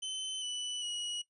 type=tone with pitch steps; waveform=sawtooth; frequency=3054 / 2978 / 2912 Hz; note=G7 / F#7 / F#7; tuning=-46 / +11 / -28 cents; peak=-33 dBFS; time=0.02-1.22 s; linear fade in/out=10 ms; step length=400 ms; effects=noise-tail reverb RT60 0.1 s tail -17 dB re dry + resampled to 24000 Hz